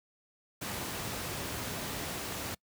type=noise; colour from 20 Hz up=pink; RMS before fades=-37 dBFS; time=0.61-2.55 s; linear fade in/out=10 ms; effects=noise-tail reverb RT60 0.1 s tail -25 dB re dry + high-pass 80 Hz 12 dB/octave